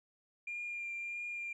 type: tone with vibrato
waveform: sine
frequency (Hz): 2398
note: D7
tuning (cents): +36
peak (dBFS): -37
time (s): 0.47-1.53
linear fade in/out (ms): 5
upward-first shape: triangle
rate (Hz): 1.6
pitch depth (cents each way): 17
effects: tanh soft clip ceiling -34 dBFS